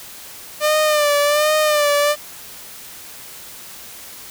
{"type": "tone with vibrato", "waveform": "sawtooth", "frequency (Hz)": 597, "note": "D5", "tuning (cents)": 28, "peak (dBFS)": -10, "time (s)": [0.6, 2.16], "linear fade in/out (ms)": 50, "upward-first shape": "sine", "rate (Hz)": 1.3, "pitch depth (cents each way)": 56, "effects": ["white hiss -37 dBFS RMS until 4.3 s"]}